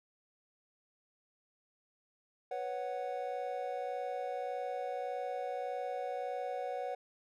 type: chord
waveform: triangle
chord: B suspended second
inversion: none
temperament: just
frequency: 493.9 / 555.6 / 740.8 Hz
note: B4 / C#5 / F#5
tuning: 0 / +4 / +2 cents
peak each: -39 / -39 / -37 dBFS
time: 2.51-6.95 s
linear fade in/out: 5 ms
effects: none